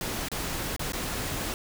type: noise with dropouts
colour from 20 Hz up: pink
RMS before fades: -32 dBFS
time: 0.01-1.54 s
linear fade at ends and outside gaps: 1 ms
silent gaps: 0.285-0.316 / 0.764-0.794 / 0.921-0.933 s
effects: none